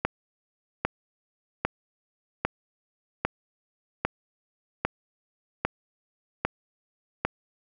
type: click train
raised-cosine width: 0.5 ms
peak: -8 dBFS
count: 10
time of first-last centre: 0.05-7.25 s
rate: 1.25 Hz
effects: none